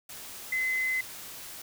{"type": "tone in noise", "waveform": "sine", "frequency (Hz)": 2041, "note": "C7", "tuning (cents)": -44, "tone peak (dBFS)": -26, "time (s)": [0.52, 1.01], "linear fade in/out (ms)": 5, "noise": "white", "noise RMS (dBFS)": -43, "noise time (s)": [0.09, 1.62], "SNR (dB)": 14, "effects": []}